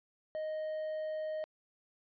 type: tone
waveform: triangle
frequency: 622.3 Hz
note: D#5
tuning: in tune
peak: -33 dBFS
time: 0.35-1.44 s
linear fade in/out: 0 ms
effects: resampled to 11025 Hz